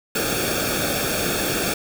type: noise with comb filter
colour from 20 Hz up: pink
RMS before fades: -23 dBFS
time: 0.15-1.74 s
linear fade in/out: 5 ms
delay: 1 ms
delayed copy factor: -0.8
effects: none